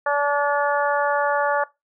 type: harmonic tone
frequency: 287.9 Hz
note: D4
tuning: 34 cents flat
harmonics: 2 / 3 / 4 / 5 / 6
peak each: -22 / -24 / -25 / -26 / -27 dBFS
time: 0.06-1.64 s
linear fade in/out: 5 ms
effects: noise-tail reverb RT60 0.2 s tail -20 dB re dry